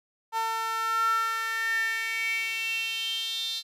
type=tone with high-pass filter sweep; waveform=sawtooth; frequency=450 Hz; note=A4; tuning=39 cents sharp; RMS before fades=-29 dBFS; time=0.32-3.63 s; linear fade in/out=50 ms; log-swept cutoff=980 to 3900 Hz; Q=8.7; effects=resampled to 32000 Hz